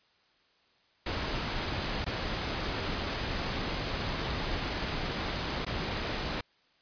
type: noise with dropouts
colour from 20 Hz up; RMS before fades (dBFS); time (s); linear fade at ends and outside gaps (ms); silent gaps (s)
pink; -33; 1.06-6.41; 5; 2.045-2.063 / 5.65-5.664
effects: white hiss -67 dBFS RMS until 6.81 s + resampled to 11025 Hz